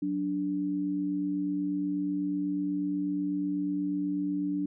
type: tone pair together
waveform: sine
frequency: 184.14 / 292.3 Hz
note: F#3 / D4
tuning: -8 / -8 cents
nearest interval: minor sixth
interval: 800 cents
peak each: -35 / -28 dBFS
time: 0.02-4.66 s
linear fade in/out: 5 ms
effects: none